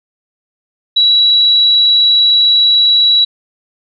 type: tone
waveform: sine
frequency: 3909 Hz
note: B7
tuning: 19 cents flat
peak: -6 dBFS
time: 0.96-3.25 s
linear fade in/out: 10 ms
effects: none